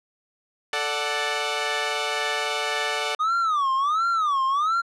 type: chord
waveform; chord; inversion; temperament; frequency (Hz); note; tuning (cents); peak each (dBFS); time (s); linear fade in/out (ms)
10% pulse; D major; second; equal; 440 / 587.3 / 740; A4 / D5 / F#5; 0 / 0 / 0; -20; 0.73-3.15; 2
type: tone with vibrato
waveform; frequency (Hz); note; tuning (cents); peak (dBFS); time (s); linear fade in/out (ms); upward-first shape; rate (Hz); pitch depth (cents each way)
triangle; 1208; D6; +48; -18; 3.19-4.82; 20; sine; 1.4; 230
effects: low-pass 7000 Hz 12 dB/octave